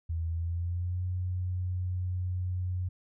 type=tone with pitch glide; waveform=sine; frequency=82.41 to 90.91 Hz; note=E2 to F#2; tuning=0 to -30 cents; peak=-29 dBFS; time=0.09-2.89 s; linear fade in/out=10 ms; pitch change=+170 cents; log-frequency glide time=0.28-1.02 s; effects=none